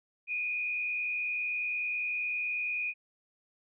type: tone with frequency modulation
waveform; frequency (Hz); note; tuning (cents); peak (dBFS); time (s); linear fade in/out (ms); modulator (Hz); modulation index
sine; 2461; D#7; -20; -30; 0.27-2.94; 50; 69.5; 0.86
effects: none